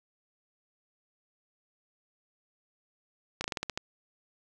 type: slowing click train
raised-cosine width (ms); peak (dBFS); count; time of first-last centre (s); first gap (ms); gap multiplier
0.2; -15; 8; 3.41-3.775; 32; 1.16
effects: none